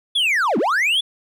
triangle linear two-way sweep, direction down then up, 3501 to 190.3 to 3501 Hz, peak -14 dBFS, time 0.15-1.01 s, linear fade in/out 10 ms, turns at 0.58 s, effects none

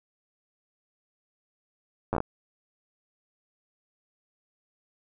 slowing click train, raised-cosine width 1 ms, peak -13 dBFS, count 6, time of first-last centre 2.13-2.204 s, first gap 9 ms, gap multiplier 1.25, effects none

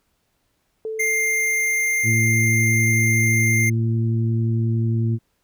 sine tone with exponential decay, 440 Hz, A4, in tune, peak -24 dBFS, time 0.85-3.06 s, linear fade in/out 1 ms, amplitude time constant 480 ms
square tone, 2105 Hz, C7, 10 cents sharp, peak -19 dBFS, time 0.99-3.7 s, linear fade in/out 10 ms
harmonic tone, 113.9 Hz, A#2, 40 cents flat, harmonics 1 / 2 / 3, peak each -18 / -26 / -31 dBFS, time 2.03-5.19 s, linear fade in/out 50 ms
effects pink hiss -69 dBFS RMS until 5.43 s

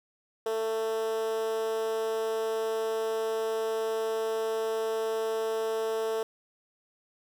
10% pulse tone with high-pass filter, 222.4 Hz, A3, 19 cents sharp, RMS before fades -30 dBFS, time 0.46-6.23 s, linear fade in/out 2 ms, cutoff 480 Hz, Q 8.3, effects none

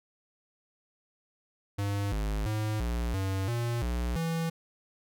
square tone with pitch steps, 100.7 / 52.1 / 107.6 / 58.8 / 96.1 / 118.4 / 60 / 164.7 Hz, G2 / G#1 / A2 / A#1 / G2 / A#2 / B1 / E3, +47 / +6 / -38 / +16 / -34 / +27 / -49 / -1 cents, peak -29 dBFS, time 1.78-4.5 s, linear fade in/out 10 ms, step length 340 ms, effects none

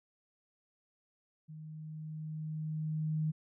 sine tone with level ramp, 155.56 Hz, D#3, in tune, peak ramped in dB -45 to -29 dBFS, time 1.48-3.32 s, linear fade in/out 20 ms, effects none

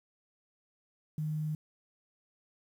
sine tone with quantisation, 153.8 Hz, D#3, 20 cents flat, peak -31 dBFS, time 1.18-1.55 s, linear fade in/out 2 ms, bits 10, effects none

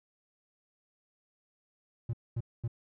triangle tone bursts, 116.54 Hz, A#2, in tune, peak -28 dBFS, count 3, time 2.09-2.679 s, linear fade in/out 5 ms, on 43 ms, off 230 ms, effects none

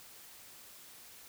silence, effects white hiss -54 dBFS RMS until 1.28 s

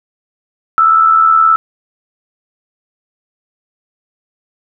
sine tone with amplitude modulation, 1318.5 Hz, E6, in tune, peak -3 dBFS, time 0.78-1.56 s, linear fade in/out 0 ms, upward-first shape sine, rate 79.3 Hz, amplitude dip 55%, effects none

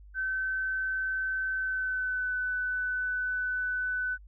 sine tone with pitch glide, 1533 to 1500.6 Hz, G6 to F#6, -39 to +24 cents, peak -28 dBFS, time 0.14-4.18 s, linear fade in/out 50 ms, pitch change -37 cents, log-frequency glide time 1.54-2.35 s, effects added 50 Hz sine -48 dBFS peak until 4.27 s

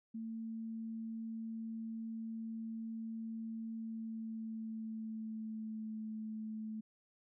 sine tone with pitch glide, 224.7 to 217.9 Hz, A3 to A3, +37 to -17 cents, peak -40 dBFS, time 0.14-6.81 s, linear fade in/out 10 ms, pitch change -54 cents, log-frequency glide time 3.76-6 s, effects none

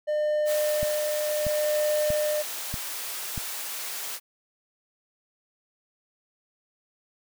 triangle tone with tremolo, 603 Hz, D5, 46 cents sharp, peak -20 dBFS, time 0.07-2.43 s, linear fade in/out 20 ms, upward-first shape sine, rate 0.68 Hz, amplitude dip 35%
white high-pass noise, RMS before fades -34 dBFS, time 0.45-4.2 s, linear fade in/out 50 ms, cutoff 490 Hz, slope 12 dB/octave
click train, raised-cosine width 5 ms, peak -20 dBFS, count 5, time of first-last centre 0.83-3.378 s, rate 1.57 Hz
effects none

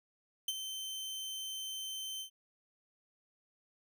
sawtooth tone with ADSR envelope, 3093 Hz, G7, 24 cents flat, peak -27 dBFS, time 0.48-2.3 s, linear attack 4 ms, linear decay 37 ms, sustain -9 dB, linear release 94 ms, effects none

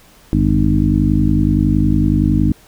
harmonic tone with a mistuned harmonic, 50.8 Hz, G#1, 38 cents flat, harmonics 1 / 2 / 3 / 4 / 5 / 6, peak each -18 / -18 / -18 / -18 / -18 / -18 dBFS, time 0.33-2.52 s, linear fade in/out 0 ms, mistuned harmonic 2, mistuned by -110 cents, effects pink hiss -47 dBFS RMS until 2.67 s

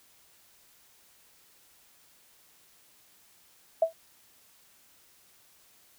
sine tone with exponential decay, 654 Hz, E5, 14 cents flat, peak -16 dBFS, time 3.82-3.93 s, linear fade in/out 5 ms, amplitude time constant 23 ms, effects white hiss -61 dBFS RMS until 5.98 s

